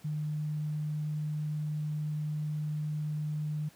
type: tone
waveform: sine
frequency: 151.5 Hz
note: D#3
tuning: 46 cents flat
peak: -30 dBFS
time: 0.04-3.69 s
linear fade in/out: 10 ms
effects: pink hiss -59 dBFS RMS until 3.75 s + high-pass 100 Hz 12 dB/octave